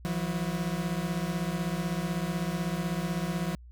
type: beating tone pair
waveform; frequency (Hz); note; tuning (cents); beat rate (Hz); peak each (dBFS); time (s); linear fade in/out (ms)
40% pulse; 164.81 / 180.81; E3 / F#3; 0 / -40; 16; -31; 0.05-3.55; 0
effects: added 60 Hz sine -46 dBFS peak until 3.71 s